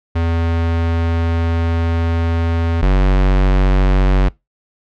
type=tone pair in turn; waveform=square; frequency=83.4 / 47.17 Hz; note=E2 / F#1; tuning=+21 / +34 cents; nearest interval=minor seventh; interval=987 cents; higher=first; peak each=-15 / -10 dBFS; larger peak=second; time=0.15-2.82 / 2.82-4.29 s; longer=first; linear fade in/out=10 ms; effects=noise-tail reverb RT60 0.2 s tail -23 dB re dry + low-pass 3000 Hz 12 dB/octave